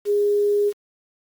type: tone with quantisation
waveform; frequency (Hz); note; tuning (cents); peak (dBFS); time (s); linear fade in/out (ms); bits
sine; 410.9; G#4; -18; -16; 0.05-0.73; 50; 7
effects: Opus 48 kbps